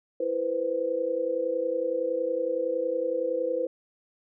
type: tone cluster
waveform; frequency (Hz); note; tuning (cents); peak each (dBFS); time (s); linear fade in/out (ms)
sine; 332.9 / 483.2 / 514; E4 / B4 / C5; +17 / -38 / -31; -34 / -30 / -27; 0.2-3.67; 5
effects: none